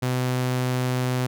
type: tone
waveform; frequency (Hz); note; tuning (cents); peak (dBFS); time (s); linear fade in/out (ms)
sawtooth; 126.7; B2; +45; -18; 0.02-1.27; 10
effects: none